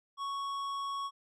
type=tone with tanh clipping; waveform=triangle; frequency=1110 Hz; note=C#6; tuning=2 cents sharp; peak=-36 dBFS; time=0.17-1.11 s; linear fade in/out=50 ms; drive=16 dB; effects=none